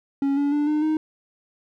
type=tone with pitch steps; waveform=triangle; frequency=277.2 / 285.3 / 293.7 / 302.3 / 311.1 Hz; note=C#4 / C#4 / D4 / D#4 / D#4; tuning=0 / +50 / 0 / -50 / 0 cents; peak=-17 dBFS; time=0.22-0.97 s; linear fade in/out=2 ms; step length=150 ms; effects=none